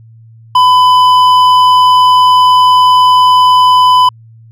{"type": "tone with hard clipping", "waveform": "sine", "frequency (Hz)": 1003, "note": "B5", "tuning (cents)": 26, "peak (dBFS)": -5, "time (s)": [0.55, 4.09], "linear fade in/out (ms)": 5, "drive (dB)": 8, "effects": ["added 113 Hz sine -35 dBFS peak until 4.51 s"]}